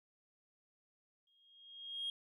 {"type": "tone with exponential growth", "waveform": "sine", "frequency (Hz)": 3254, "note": "G#7", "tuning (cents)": -36, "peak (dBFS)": -34, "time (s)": [1.27, 2.1], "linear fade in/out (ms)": 2, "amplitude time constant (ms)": 180, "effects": ["tanh soft clip ceiling -34 dBFS"]}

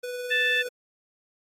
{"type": "tone with tremolo", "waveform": "square", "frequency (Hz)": 493.9, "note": "B4", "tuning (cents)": 0, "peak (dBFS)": -31, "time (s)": [0.03, 0.69], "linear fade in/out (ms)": 10, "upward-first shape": "sine", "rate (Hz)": 19, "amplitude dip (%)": 25}
{"type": "harmonic tone", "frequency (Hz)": 880, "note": "A5", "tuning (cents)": 0, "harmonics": [2, 3, 4], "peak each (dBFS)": [-23, -27, -29], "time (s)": [0.3, 0.63], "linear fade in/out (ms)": 20}
{"effects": ["AAC 48 kbps"]}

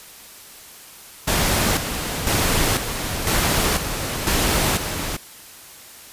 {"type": "noise with tremolo", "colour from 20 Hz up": "pink", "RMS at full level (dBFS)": -19, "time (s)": [1.27, 5.17], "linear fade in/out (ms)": 10, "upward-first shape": "square", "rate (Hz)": 1, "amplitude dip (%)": 55, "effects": ["white hiss -42 dBFS RMS until 6.12 s", "resampled to 32000 Hz"]}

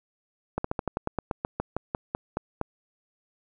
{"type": "slowing click train", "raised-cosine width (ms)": 1, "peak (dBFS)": -13, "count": 16, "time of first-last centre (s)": [0.58, 2.613], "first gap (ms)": 64, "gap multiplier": 1.1, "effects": []}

